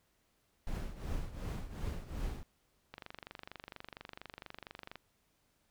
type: noise with tremolo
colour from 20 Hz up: brown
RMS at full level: -36 dBFS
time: 0.67-2.43 s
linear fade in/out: 0 ms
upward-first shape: triangle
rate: 2.7 Hz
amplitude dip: 80%
type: click train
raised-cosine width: 0.3 ms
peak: -29 dBFS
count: 50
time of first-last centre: 2.94-4.956 s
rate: 24.3 Hz
effects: pink hiss -75 dBFS RMS until 5.7 s